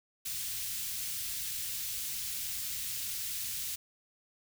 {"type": "band-stop noise", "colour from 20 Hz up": "white", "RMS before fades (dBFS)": -37, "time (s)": [0.25, 3.76], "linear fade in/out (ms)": 10, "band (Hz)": [120, 2700], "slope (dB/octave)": 12, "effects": []}